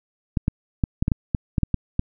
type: clicks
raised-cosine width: 5 ms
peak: -7 dBFS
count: 11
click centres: 0.372 / 0.481 / 0.838 / 1.025 / 1.081 / 1.118 / 1.348 / 1.582 / 1.633 / 1.743 / 1.994 s
effects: none